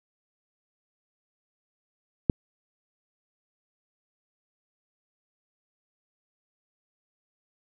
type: click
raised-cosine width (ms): 3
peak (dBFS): -6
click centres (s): 2.298
effects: none